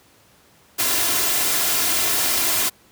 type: noise with comb filter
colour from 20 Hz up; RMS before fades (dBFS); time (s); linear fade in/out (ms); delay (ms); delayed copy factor
white; -20; 0.78-2.7; 20; 2.9; +0.5
effects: pink hiss -54 dBFS RMS until 2.91 s + high-pass 80 Hz 12 dB/octave